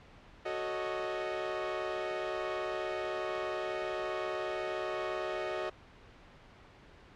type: chord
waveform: sawtooth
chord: D# half-diminished seventh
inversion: first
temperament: equal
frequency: 370 / 440 / 554.4 / 622.3 Hz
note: F#4 / A4 / C#5 / D#5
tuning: 0 / 0 / 0 / 0 cents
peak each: -34 / -38 / -39 / -33 dBFS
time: 0.45-5.7 s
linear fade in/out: 10 ms
effects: pink hiss -56 dBFS RMS until 7.15 s + low-pass 3000 Hz 12 dB/octave